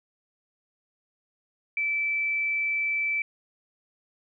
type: tone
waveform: sine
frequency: 2320 Hz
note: D7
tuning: 22 cents flat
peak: -24 dBFS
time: 1.77-3.22 s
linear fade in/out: 2 ms
effects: none